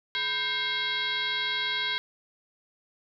sine tone with frequency modulation, 2710 Hz, E7, 47 cents sharp, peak -26 dBFS, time 0.15-1.98 s, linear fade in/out 0 ms, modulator 572 Hz, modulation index 2.6, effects none

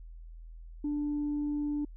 sine tone, 293.7 Hz, D4, in tune, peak -28 dBFS, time 0.84-1.85 s, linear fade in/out 5 ms, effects tanh soft clip ceiling -26 dBFS + added 41 Hz sine -44 dBFS peak until 1.96 s

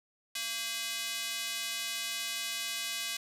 square tone with high-pass filter, 228.1 Hz, A#3, 37 cents flat, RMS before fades -36 dBFS, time 0.35-3.17 s, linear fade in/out 5 ms, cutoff 2900 Hz, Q 1.1, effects resampled to 32000 Hz + 10-bit

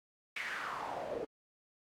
pink noise with band-pass filter sweep, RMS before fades -40 dBFS, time 0.36-1.25 s, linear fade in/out 5 ms, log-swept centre 2300 to 430 Hz, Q 3.9, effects AAC 64 kbps

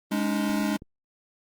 square chord, Ab suspended fourth, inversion none, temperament equal with one note detuned, 207.7 / 283.5 / 311.1 Hz, Ab3 / Db4 / Eb4, 0 / +39 / 0 cents, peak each -27 / -30 / -32 dBFS, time 0.11-0.77 s, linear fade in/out 10 ms
click, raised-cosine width 3 ms, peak -29 dBFS, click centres 0.821 s
effects Opus 32 kbps

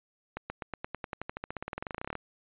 accelerating click train, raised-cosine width 0.5 ms, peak -20 dBFS, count 29, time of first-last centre 0.37-2.154 s, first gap 130 ms, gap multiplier 0.94, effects resampled to 8000 Hz

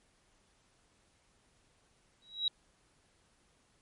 sine tone with exponential growth, 3865 Hz, B7, 38 cents flat, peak -25 dBFS, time 2.22-2.48 s, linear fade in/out 2 ms, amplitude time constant 55 ms, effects pink hiss -70 dBFS RMS until 3.81 s + MP3 48 kbps

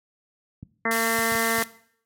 clicks, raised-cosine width 5 ms, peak -23 dBFS, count 5, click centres 0.629 / 1.188 / 1.32 / 1.351 / 1.584 s
harmonic tone, 227.1 Hz, A#3, 45 cents flat, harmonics 1 / 2 / 3 / 4 / 5 / 6 / 7 / 8 / 9, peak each -29 / -29 / -32 / -33 / -30 / -32 / -34 / -28 / -28 dBFS, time 0.85-1.63 s, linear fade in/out 5 ms
white band-pass noise, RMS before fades -31 dBFS, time 0.91-1.64 s, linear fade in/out 2 ms, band 2400 to 15000 Hz, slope 48 dB/octave
effects noise-tail reverb RT60 0.6 s tail -18 dB re dry + high-pass 100 Hz 12 dB/octave

